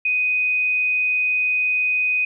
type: tone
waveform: sine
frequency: 2497 Hz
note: D#7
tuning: 6 cents sharp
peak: -17 dBFS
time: 0.05-2.25 s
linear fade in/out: 5 ms
effects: none